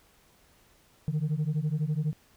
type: beating tone pair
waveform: sine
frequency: 146.8 / 158.8 Hz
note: D3 / D#3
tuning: 0 / +36 cents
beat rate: 12 Hz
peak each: -27 dBFS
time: 1.08-2.13 s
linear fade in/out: 0 ms
effects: tanh soft clip ceiling -23 dBFS + pink hiss -62 dBFS RMS until 2.36 s